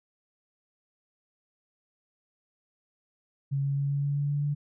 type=tone with pitch steps; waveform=sine; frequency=138.59 / 139.55 / 140.52 / 141.5 / 142.49 / 143.48 / 144.48 / 145.48 Hz; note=C#3 / C#3 / C#3 / C#3 / C#3 / D3 / D3 / D3; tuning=0 / +12 / +24 / +36 / +48 / -40 / -28 / -16 cents; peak=-25 dBFS; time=3.51-4.55 s; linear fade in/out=20 ms; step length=130 ms; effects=none